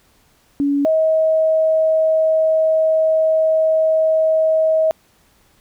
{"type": "tone pair in turn", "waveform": "sine", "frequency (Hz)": [283.3, 636], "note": ["C#4", "D#5"], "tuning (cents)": [38, 38], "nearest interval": "octave + major second", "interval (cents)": 1400, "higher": "second", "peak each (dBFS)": [-14, -12], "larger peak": "second", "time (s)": [[0.6, 0.85], [0.85, 4.91]], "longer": "second", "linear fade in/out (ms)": 0, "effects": ["pink hiss -56 dBFS RMS until 5.6 s"]}